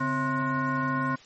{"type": "tone with frequency modulation", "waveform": "sine", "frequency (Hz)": 659.3, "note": "E5", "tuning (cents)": 0, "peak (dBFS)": -24, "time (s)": [0, 1.16], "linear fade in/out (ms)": 10, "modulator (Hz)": 400, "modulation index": 2.2, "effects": ["white hiss -52 dBFS RMS until 1.25 s", "MP3 32 kbps"]}